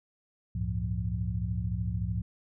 sine tone cluster, 68.1 / 98.1 / 111.6 / 174.8 Hz, C#2 / G2 / A2 / F3, -30 / +2 / +25 / +2 cents, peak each -34 / -34 / -33 / -36 dBFS, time 0.55-2.22 s, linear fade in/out 5 ms, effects none

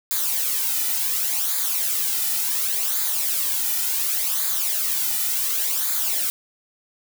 blue noise with flanger, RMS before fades -23 dBFS, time 0.11-6.3 s, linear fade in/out 0 ms, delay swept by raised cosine 0.35 to 1.85 ms, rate 0.69 Hz, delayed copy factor -0.65, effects none

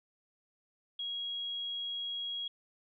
sine tone, 3300 Hz, G#7, 12 cents flat, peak -35 dBFS, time 0.99-2.48 s, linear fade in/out 5 ms, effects none

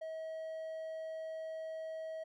triangle tone, 640 Hz, D#5, 49 cents sharp, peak -38 dBFS, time 0.01-2.24 s, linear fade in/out 10 ms, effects none

